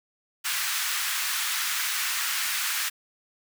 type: high-pass noise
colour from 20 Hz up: pink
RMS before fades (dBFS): -28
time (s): 0.44-2.9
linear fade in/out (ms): 20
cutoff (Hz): 1300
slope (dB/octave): 24
effects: none